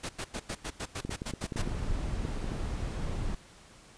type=noise bursts; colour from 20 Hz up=pink; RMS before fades=-36 dBFS; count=11; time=0.03-1.623 s; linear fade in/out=10 ms; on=63 ms; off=90 ms
type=clicks; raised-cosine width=3 ms; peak=-22 dBFS; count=11; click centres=1.05 / 1.094 / 1.219 / 1.337 / 1.441 / 1.522 / 1.56 / 1.675 / 2.251 / 2.443 / 2.52 s
type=noise; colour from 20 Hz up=brown; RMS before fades=-33 dBFS; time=1.59-3.35 s; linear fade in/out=5 ms
effects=pink hiss -55 dBFS RMS until 3.97 s + resampled to 22050 Hz